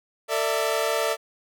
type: chord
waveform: sawtooth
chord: A suspended fourth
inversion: none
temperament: equal with one note detuned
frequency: 450.5 / 587.3 / 659.3 Hz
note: A4 / D5 / E5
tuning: +41 / 0 / 0 cents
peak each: -23 dBFS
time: 0.28-1.17 s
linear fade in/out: 50 ms
effects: none